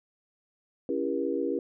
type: chord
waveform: sine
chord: C# diminished seventh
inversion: none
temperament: just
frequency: 277.2 / 332.6 / 399.1 / 479 Hz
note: C#4 / E4 / G4 / Bb4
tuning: 0 / +16 / +31 / +47 cents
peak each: -32 dBFS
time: 0.89-1.59 s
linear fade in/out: 2 ms
effects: none